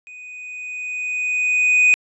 triangle tone with level ramp, 2489 Hz, D#7, in tune, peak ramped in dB -35 to -8 dBFS, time 0.07-1.94 s, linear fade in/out 0 ms, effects resampled to 22050 Hz

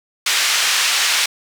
pink band-pass noise, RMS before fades -17 dBFS, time 0.26-1.26 s, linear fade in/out 5 ms, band 1900 to 7100 Hz, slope 12 dB/octave, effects none

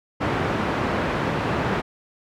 pink band-pass noise, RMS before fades -24 dBFS, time 0.2-1.82 s, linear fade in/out 20 ms, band 110 to 1800 Hz, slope 12 dB/octave, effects none

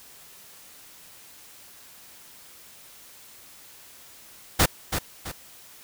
pink noise with echo, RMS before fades -18 dBFS, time 4.59-4.66 s, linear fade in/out 10 ms, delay 330 ms, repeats 2, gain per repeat -8 dB, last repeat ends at 5.32 s, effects white hiss -49 dBFS RMS until 5.83 s

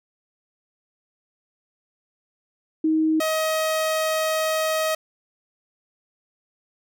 sine / sawtooth tone pair in turn, 315.4 / 631.9 Hz, D#4 / D#5, +24 / +27 cents, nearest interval octave, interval 1203 cents, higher second, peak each -17 dBFS, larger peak neither, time 2.84-3.2 / 3.2-4.95 s, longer second, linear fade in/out 5 ms, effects none

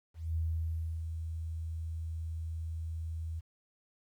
sine tone with ADSR envelope, 81.2 Hz, E2, 26 cents flat, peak -29 dBFS, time 0.14-3.41 s, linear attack 220 ms, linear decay 660 ms, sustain -6 dB, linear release 23 ms, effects 11-bit

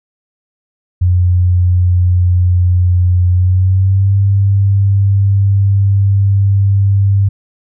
sine tone with pitch glide, 89.7 to 98.96 Hz, F2 to G2, +47 to +17 cents, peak -7 dBFS, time 1.01-7.29 s, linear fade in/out 10 ms, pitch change +170 cents, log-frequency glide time 3.29-4.16 s, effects none

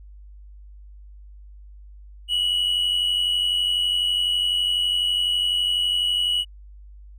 triangle tone pair together, 2915 / 3007 Hz, F#7 / F#7, -26 / +27 cents, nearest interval minor second, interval 53 cents, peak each -18 / -26 dBFS, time 2.28-6.45 s, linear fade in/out 50 ms, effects tanh soft clip ceiling -11 dBFS + added 50 Hz sine -41 dBFS peak until 7.18 s

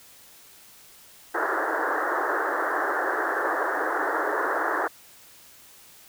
white band-pass noise, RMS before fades -26 dBFS, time 1.34-4.88 s, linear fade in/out 10 ms, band 300 to 1800 Hz, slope 96 dB/octave, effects white hiss -51 dBFS RMS until 6.08 s

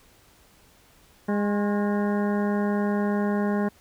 harmonic tone with a mistuned harmonic, 204.8 Hz, G#3, 24 cents flat, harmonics 1 / 2 / 3 / 4 / 5 / 7 / 8 / 9, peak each -23 / -29 / -33 / -35 / -37 / -40 / -41 / -42 dBFS, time 1.28-3.69 s, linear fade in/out 10 ms, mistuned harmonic 5, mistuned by +73 cents, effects pink hiss -57 dBFS RMS until 3.8 s

